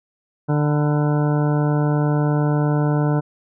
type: harmonic tone with a mistuned harmonic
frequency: 148.5 Hz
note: D3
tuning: 20 cents sharp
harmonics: 1 / 2 / 3 / 4 / 5 / 6 / 7 / 9 / 10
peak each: -17 / -23 / -27 / -29 / -31 / -33 / -34 / -36 / -37 dBFS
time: 0.48-3.21 s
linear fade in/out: 20 ms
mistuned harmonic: 7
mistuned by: -60 cents
effects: none